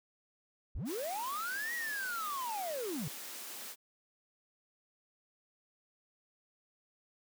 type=linear two-way sweep; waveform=triangle; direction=up then down; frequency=30 to 1944 to 122.5 Hz; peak=-34 dBFS; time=0.75-3.08 s; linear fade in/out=0 ms; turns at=1.74 s
type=high-pass noise; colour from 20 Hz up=white; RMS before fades=-45 dBFS; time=0.85-3.76 s; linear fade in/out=50 ms; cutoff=190 Hz; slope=96 dB/octave
effects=none